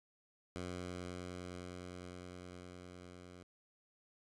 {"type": "tone with level ramp", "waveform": "10% pulse", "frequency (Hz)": 89.8, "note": "F2", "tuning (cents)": 49, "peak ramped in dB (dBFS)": [-33, -45], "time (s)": [0.56, 3.43], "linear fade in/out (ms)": 0, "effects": ["resampled to 22050 Hz"]}